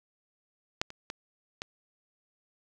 clicks, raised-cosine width 0.2 ms, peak -10 / -26 / -19 / -18 dBFS, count 4, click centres 0.815 / 0.904 / 1.101 / 1.619 s, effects none

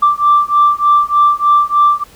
sine beating tone pair, 1173 / 1176.3 Hz, D6 / D6, -2 / +2 cents, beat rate 3.3 Hz, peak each -10 dBFS, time 0.02-2.04 s, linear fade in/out 10 ms, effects tanh soft clip ceiling -1 dBFS + pink hiss -43 dBFS RMS until 2.15 s

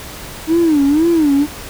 triangle tone with vibrato, 307.7 Hz, D#4, 19 cents flat, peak -6 dBFS, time 0.47-1.47 s, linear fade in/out 50 ms, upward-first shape sine, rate 2 Hz, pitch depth 180 cents each way, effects tanh soft clip ceiling -6 dBFS + pink hiss -31 dBFS RMS until 1.69 s

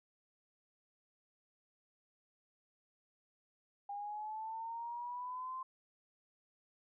sine linear sweep, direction up, 804 to 1046.5 Hz, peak -40 dBFS, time 3.89-5.63 s, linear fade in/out 5 ms, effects none

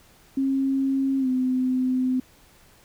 sine tone with pitch glide, 270 to 256 Hz, C#4 to C4, -45 to -38 cents, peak -20 dBFS, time 0.37-2.2 s, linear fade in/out 5 ms, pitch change -93 cents, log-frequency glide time 1.19-1.28 s, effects pink hiss -55 dBFS RMS until 2.84 s

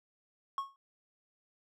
triangle tone with exponential decay, 1096 Hz, C#6, 20 cents flat, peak -27 dBFS, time 0.58-0.76 s, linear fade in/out 1 ms, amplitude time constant 38 ms, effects none

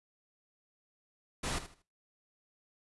pink noise with echo, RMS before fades -35 dBFS, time 1.43-1.59 s, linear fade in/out 10 ms, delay 78 ms, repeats 3, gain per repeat -12 dB, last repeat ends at 1.824 s, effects noise-tail reverb RT60 0.3 s tail -19 dB re dry + resampled to 24000 Hz

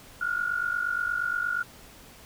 sine tone pair together, 1398.5 / 1447 Hz, F6 / F#6, +2 / -39 cents, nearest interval minor second, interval 59 cents, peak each -29 / -28 dBFS, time 0.21-1.63 s, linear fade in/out 5 ms, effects pink hiss -50 dBFS RMS until 2.25 s

